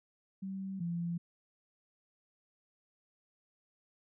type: tone pair in turn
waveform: sine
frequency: 192.4 / 171.04 Hz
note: G3 / F3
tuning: -32 / -36 cents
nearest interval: major second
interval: 204 cents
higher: first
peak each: -37 / -33 dBFS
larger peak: second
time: 0.42-0.8 / 0.8-1.18 s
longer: neither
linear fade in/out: 10 ms
effects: none